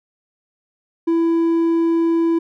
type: tone with hard clipping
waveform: sine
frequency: 332.2 Hz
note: E4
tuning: 13 cents sharp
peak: -15 dBFS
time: 1.07-2.39 s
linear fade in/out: 10 ms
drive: 3 dB
effects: none